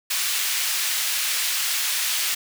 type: high-pass noise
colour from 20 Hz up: pink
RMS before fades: -24 dBFS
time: 0.1-2.35 s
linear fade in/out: 10 ms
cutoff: 2300 Hz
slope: 12 dB/octave
effects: none